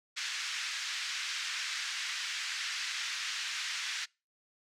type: band-pass noise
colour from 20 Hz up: pink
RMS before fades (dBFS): -37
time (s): 0.16-4.06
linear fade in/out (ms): 20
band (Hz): 1600 to 6400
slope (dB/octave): 24
effects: noise-tail reverb RT60 0.3 s tail -26 dB re dry